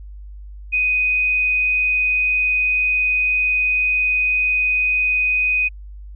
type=tone with frequency modulation; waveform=sine; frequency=2497 Hz; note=D#7; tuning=6 cents sharp; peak=-15 dBFS; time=0.72-5.69 s; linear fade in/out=20 ms; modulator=21.9 Hz; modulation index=0.35; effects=added 50 Hz sine -33 dBFS peak until 6.15 s